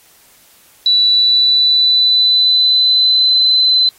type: tone with pitch glide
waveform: sine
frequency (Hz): 3951 to 4039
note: B7 to B7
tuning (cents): 0 to +38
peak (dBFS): -8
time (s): 0.86-3.89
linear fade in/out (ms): 2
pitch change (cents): +38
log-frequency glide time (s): 1.01-3.35
effects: white hiss -48 dBFS RMS until 3.98 s + AAC 48 kbps